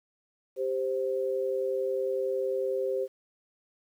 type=tone pair together; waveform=sine; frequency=392.3 / 523.3 Hz; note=G4 / C5; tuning=+1 / 0 cents; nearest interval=perfect fourth; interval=499 cents; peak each=-30 / -29 dBFS; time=0.56-3.08 s; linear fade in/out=50 ms; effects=10-bit